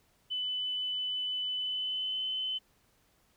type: tone with pitch glide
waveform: sine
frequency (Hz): 3002 to 3042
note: F#7 to F#7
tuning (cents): +24 to +47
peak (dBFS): -31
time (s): 0.3-2.59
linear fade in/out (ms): 20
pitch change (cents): +23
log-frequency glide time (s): 1.54-2.24
effects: pink hiss -69 dBFS RMS until 3.36 s